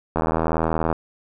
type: click train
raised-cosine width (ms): 1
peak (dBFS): -7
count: 63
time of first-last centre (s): 0.16-0.927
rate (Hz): 80.8
effects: none